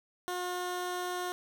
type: tone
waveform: 15% pulse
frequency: 359.2 Hz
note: F4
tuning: 49 cents sharp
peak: -27 dBFS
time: 0.28-1.32 s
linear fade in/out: 0 ms
effects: none